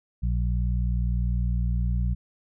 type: harmonic tone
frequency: 59.7 Hz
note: A#1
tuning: 42 cents sharp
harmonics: 1 / 2 / 3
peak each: -23 / -29 / -33 dBFS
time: 0.22-2.15 s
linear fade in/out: 20 ms
effects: none